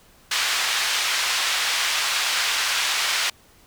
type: band-pass noise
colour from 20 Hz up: white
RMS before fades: -23 dBFS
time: 0.31-3.3 s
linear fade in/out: 5 ms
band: 1100 to 4400 Hz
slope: 12 dB/octave
effects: pink hiss -54 dBFS RMS until 3.66 s